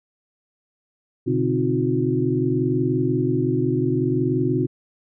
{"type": "tone cluster", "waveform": "sine", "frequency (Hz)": [124.7, 145.3, 264.6, 315.3, 361], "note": ["B2", "D3", "C4", "D#4", "F#4"], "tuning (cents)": [17, -18, 20, 23, -43], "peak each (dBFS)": [-24, -27, -24, -26, -23], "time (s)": [1.26, 4.67], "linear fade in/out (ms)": 20, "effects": []}